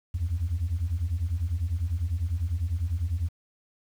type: beating tone pair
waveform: sine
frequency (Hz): 78 / 88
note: D#2 / F2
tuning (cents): +5 / +14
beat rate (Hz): 10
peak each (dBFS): -28 / -26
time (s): 0.14-3.29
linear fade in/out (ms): 10
effects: tanh soft clip ceiling -21 dBFS + 9-bit